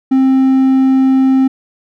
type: tone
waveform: triangle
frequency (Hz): 264.3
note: C4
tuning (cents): +18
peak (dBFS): -5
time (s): 0.11-1.48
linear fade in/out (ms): 10
effects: none